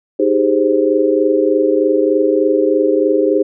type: chord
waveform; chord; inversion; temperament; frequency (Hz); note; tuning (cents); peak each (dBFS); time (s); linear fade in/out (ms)
sine; Ab major seventh; second; equal; 311.1 / 392 / 415.3 / 523.3; Eb4 / G4 / Ab4 / C5; 0 / 0 / 0 / 0; -16; 0.19-3.43; 10
effects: none